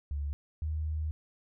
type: tone pair in turn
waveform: sine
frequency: 71.8 / 77.53 Hz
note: D2 / D#2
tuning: -39 / -6 cents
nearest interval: minor second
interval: 133 cents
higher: second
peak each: -31 / -30 dBFS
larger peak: second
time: 0.11-0.33 / 0.62-1.11 s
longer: second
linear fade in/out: 0 ms
effects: none